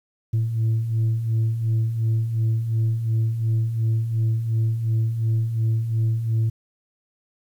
sine beating tone pair, 110.2 / 113 Hz, A2 / A2, +3 / +47 cents, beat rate 2.8 Hz, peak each -25 / -18 dBFS, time 0.33-6.5 s, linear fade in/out 10 ms, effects tanh soft clip ceiling -16 dBFS + 9-bit

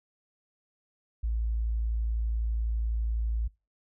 sine tone, 56 Hz, A1, 31 cents sharp, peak -26 dBFS, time 1.23-3.48 s, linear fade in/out 10 ms, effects noise-tail reverb RT60 0.3 s tail -25 dB re dry

